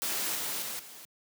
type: noise with level steps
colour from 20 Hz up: white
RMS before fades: -32 / -34 / -37 / -48 dBFS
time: 0.02-1.05 s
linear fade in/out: 0 ms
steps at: 0.35 / 0.62 / 0.79 s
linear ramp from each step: 5 ms
effects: high-pass 150 Hz 12 dB/octave